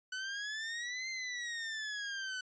sawtooth exponential two-way sweep, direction up then down, 1495 to 2093 to 1495 Hz, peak -34 dBFS, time 0.12-2.41 s, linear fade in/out 5 ms, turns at 1.09 s, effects resampled to 16000 Hz

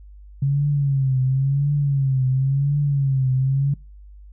sine tone with vibrato, 137.1 Hz, C#3, 19 cents flat, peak -16 dBFS, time 0.42-3.74 s, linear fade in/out 5 ms, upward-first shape triangle, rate 0.95 Hz, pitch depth 110 cents each way, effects noise-tail reverb RT60 0.3 s tail -25 dB re dry + added 50 Hz sine -40 dBFS peak until 4.32 s

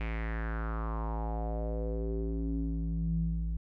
square tone with low-pass filter sweep, 55.5 Hz, A1, 16 cents sharp, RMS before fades -33 dBFS, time 0-3.57 s, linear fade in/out 5 ms, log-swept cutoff 2400 to 120 Hz, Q 4.5, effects none

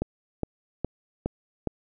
click train, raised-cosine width 2 ms, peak -13 dBFS, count 5, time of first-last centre 0.02-1.673 s, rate 2.42 Hz, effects none

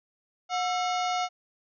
harmonic tone with a mistuned harmonic, 725 Hz, F#5, 35 cents flat, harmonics 1 / 2 / 3 / 4 / 5 / 6 / 7 / 8 / 9, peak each -27 / -33 / -37 / -39 / -41 / -43 / -44 / -45 / -46 dBFS, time 0.49-1.29 s, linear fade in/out 50 ms, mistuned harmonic 2, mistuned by -140 cents, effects none

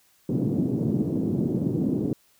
white band-pass noise, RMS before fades -25 dBFS, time 0.29-2.13 s, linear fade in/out 2 ms, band 120 to 320 Hz, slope 24 dB/octave, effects white hiss -62 dBFS RMS until 2.39 s

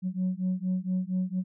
sine beating tone pair, 182.5 / 186.8 Hz, F#3 / F#3, -24 / +17 cents, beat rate 4.3 Hz, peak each -28 dBFS, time 0.02-1.44 s, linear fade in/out 50 ms, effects tanh soft clip ceiling -22 dBFS

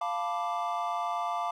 triangle chord, B half-diminished seventh, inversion second, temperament equal, 698.5 / 880 / 987.8 / 1174.7 Hz, F5 / A5 / B5 / D6, 0 / 0 / 0 / 0 cents, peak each -31 / -34 / -36 / -32 dBFS, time 0.01-1.51 s, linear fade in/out 5 ms, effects none

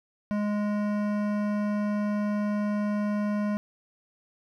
sine tone with hard clipping, 207.7 Hz, G#3, in tune, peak -27 dBFS, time 0.31-3.57 s, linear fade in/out 0 ms, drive 15 dB, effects none

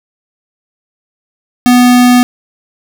square tone, 246.9 Hz, B3, in tune, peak -4 dBFS, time 1.66-2.23 s, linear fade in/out 0 ms, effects none

